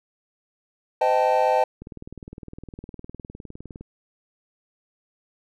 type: chord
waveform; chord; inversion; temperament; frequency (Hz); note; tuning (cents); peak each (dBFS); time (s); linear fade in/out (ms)
triangle; A half-diminished seventh; first; equal with one note detuned; 513.7 / 622.3 / 784 / 880; C5 / Eb5 / G5 / A5; -32 / 0 / 0 / 0; -21; 1.01-1.64; 5
type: click train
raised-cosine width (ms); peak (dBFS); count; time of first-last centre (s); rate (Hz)
3; -25; 40; 1.82-3.81; 19.6
effects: none